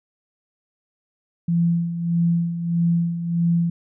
sine tone with tremolo, 169.8 Hz, F3, 48 cents flat, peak -15 dBFS, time 1.48-3.7 s, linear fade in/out 5 ms, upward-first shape sine, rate 1.6 Hz, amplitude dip 65%, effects none

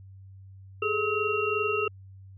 sine tone cluster, 410.8 / 433.5 / 1280 / 2750 Hz, G#4 / A4 / D#6 / F7, -19 / -26 / +49 / -27 cents, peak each -30 dBFS, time 0.82-1.88 s, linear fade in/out 5 ms, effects added 96 Hz sine -45 dBFS peak until 2.37 s

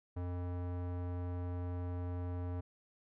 square tone with low-pass filter, 88.9 Hz, F2, 31 cents sharp, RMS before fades -39 dBFS, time 0.16-2.61 s, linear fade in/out 10 ms, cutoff 1000 Hz, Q 0.76, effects none

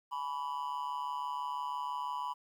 triangle tone with amplitude modulation, 990 Hz, B5, 4 cents sharp, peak -29 dBFS, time 0.11-2.34 s, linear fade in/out 20 ms, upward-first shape sine, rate 146 Hz, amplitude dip 85%, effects 11-bit

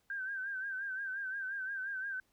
sine tone with vibrato, 1568 Hz, G6, in tune, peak -36 dBFS, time 0.1-2.2 s, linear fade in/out 2 ms, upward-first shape sine, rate 5.7 Hz, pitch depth 65 cents each way, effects pink hiss -75 dBFS RMS until 2.32 s

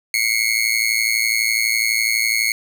sawtooth tone with amplitude modulation, 2174 Hz, C#7, 34 cents flat, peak -9 dBFS, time 0.14-2.52 s, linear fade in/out 2 ms, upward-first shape sine, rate 112 Hz, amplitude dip 90%, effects none

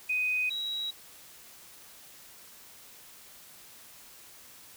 sine tone pair in turn, 2500 / 3863 Hz, D#7 / B7, +8 / -39 cents, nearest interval minor sixth, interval 753 cents, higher second, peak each -26 / -31 dBFS, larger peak first, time 0.09-0.5 / 0.5-0.91 s, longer neither, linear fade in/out 10 ms, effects white hiss -52 dBFS RMS until 4.76 s

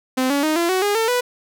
sawtooth tone with pitch steps, 258.1 / 283.1 / 310.5 / 340.6 / 373.5 / 409.7 / 449.4 / 492.9 Hz, C4 / C#4 / D#4 / F4 / F#4 / G#4 / A4 / B4, -23 / +37 / -3 / -43 / +16 / -24 / +37 / -3 cents, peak -13 dBFS, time 0.17-1.21 s, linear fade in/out 10 ms, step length 130 ms, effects none

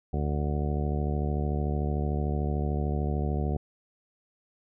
harmonic tone, 73.42 Hz, D2, in tune, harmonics 1 / 2 / 3 / 4 / 5 / 6 / 7 / 8 / 9 / 10, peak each -28 / -31 / -35 / -42 / -38 / -39 / -46 / -43 / -50 / -40 dBFS, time 0.13-3.57 s, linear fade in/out 5 ms, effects none

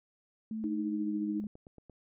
sine tone with pitch glide, 219.8 to 209.1 Hz, A3 to G#3, -2 to +12 cents, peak -34 dBFS, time 0.51-1.47 s, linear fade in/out 2 ms, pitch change -86 cents, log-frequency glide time 0.63-1.16 s
sine tone with tremolo, 311.1 Hz, D#4, in tune, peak -30 dBFS, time 0.64-1.4 s, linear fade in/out 0 ms, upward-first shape triangle, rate 14 Hz, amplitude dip 50%
click train, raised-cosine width 2 ms, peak -38 dBFS, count 5, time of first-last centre 1.44-1.897 s, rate 8.75 Hz
effects none

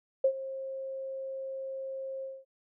sine tone with ADSR envelope, 534 Hz, C5, 35 cents sharp, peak -19 dBFS, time 0.24-2.45 s, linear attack 6 ms, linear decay 75 ms, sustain -16 dB, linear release 220 ms, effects none

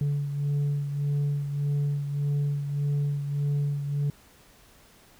sine beating tone pair, 143.5 / 145.2 Hz, D3 / D3, -40 / -19 cents, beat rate 1.7 Hz, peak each -23 / -30 dBFS, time 0.01-4.1 s, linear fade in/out 2 ms, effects tanh soft clip ceiling -22 dBFS + pink hiss -56 dBFS RMS until 5.19 s

